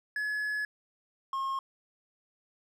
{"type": "tone pair in turn", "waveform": "triangle", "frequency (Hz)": [1700, 1076.6], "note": ["G#6", "C6"], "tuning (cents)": [40, 49], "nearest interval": "minor sixth", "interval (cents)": 791, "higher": "first", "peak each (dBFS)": -28, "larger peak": "neither", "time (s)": [[0.16, 0.65], [1.33, 1.59]], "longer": "first", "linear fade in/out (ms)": 2, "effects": []}